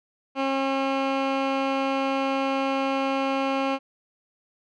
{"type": "tone with low-pass filter", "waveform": "15% pulse", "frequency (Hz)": 270.4, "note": "C#4", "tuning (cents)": -43, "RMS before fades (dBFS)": -25, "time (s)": [0.35, 3.79], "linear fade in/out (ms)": 50, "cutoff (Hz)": 2800, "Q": 1.1, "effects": []}